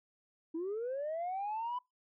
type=linear sweep; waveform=sine; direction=up; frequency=312.7 to 1004 Hz; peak=-33 dBFS; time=0.54-1.79 s; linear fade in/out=10 ms; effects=noise-tail reverb RT60 0.2 s tail -23 dB re dry + tanh soft clip ceiling -32 dBFS